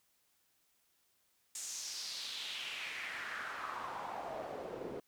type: noise with band-pass filter sweep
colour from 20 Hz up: pink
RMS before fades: -43 dBFS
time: 1.55-5 s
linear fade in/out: 2 ms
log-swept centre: 7500 to 390 Hz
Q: 3.1
effects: white hiss -75 dBFS RMS until 5.07 s